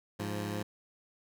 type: tone pair together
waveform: 15% pulse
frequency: 103.83 / 174.62 Hz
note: G#2 / F3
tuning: 0 / 0 cents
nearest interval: major sixth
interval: 900 cents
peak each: -29 / -33 dBFS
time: 0.19-0.63 s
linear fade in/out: 10 ms
effects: none